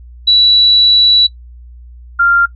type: tone pair in turn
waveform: sine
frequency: 3935 / 1391.2 Hz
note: B7 / F6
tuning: -7 / -7 cents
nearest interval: octave + tritone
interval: 1800 cents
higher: first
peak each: -5 / -6 dBFS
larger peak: first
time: 0.27-1.27 / 2.19-2.46 s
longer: first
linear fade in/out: 10 ms
effects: noise-tail reverb RT60 0.1 s tail -21 dB re dry + added 60 Hz sine -32 dBFS peak until 2.55 s